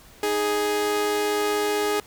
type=tone pair together; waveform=sawtooth; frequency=311.5 / 416 Hz; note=D#4 / G#4; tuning=+2 / +3 cents; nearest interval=perfect fourth; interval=501 cents; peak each=-27 / -18 dBFS; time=0.23-2 s; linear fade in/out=2 ms; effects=pink hiss -50 dBFS RMS until 2.06 s